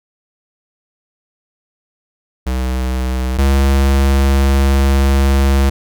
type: tone pair in turn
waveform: square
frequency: 63.9 / 68.27 Hz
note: C2 / C#2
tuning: -40 / -26 cents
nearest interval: minor second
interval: 114 cents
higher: second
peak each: -16 / -10 dBFS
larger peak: second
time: 2.46-3.38 / 3.38-5.7 s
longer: second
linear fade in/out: 10 ms
effects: none